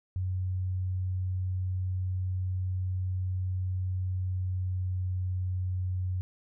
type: tone with pitch glide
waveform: sine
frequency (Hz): 92.5 to 91.91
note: F#2 to F#2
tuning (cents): 0 to -11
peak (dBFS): -28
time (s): 0.16-6.21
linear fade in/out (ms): 0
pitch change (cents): -11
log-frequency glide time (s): 4.05-5.15
effects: none

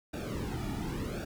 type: noise with flanger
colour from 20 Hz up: brown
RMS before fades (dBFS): -36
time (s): 0.13-1.25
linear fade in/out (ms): 10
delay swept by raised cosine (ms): 0.96 to 1.93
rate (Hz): 0.89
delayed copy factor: -1
effects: none

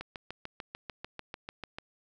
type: click train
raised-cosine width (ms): 0.3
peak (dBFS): -23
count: 13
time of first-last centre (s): 0.01-1.785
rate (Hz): 6.76
effects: none

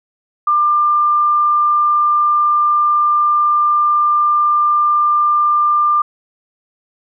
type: tone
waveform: sine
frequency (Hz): 1194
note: D6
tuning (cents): +28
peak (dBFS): -10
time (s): 0.47-6.02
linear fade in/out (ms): 5
effects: none

